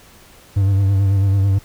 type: tone with vibrato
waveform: triangle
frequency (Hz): 98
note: G2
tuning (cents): 0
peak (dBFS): -10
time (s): 0.56-1.59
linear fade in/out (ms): 10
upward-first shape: sine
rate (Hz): 9.1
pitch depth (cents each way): 40
effects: pink hiss -46 dBFS RMS until 1.64 s